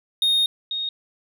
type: tone pair in turn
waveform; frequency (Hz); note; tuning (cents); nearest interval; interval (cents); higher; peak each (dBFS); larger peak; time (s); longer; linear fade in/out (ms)
triangle / sine; 3704 / 3723; A#7 / A#7; -12 / -3; unison; 9; second; -15 / -24; first; 0.22-0.46 / 0.71-0.89; first; 2
effects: none